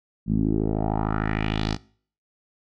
10% pulse tone with low-pass filter sweep, 53.2 Hz, G#1, 42 cents sharp, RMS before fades -24 dBFS, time 0.26-1.78 s, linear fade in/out 50 ms, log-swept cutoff 190 to 5400 Hz, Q 2.9, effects noise-tail reverb RT60 0.5 s tail -22 dB re dry

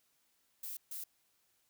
violet noise bursts at uneven times, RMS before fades -43 dBFS, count 2, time 0.63-0.77 / 0.91-1.04 s, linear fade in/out 5 ms, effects white hiss -75 dBFS RMS until 1.69 s

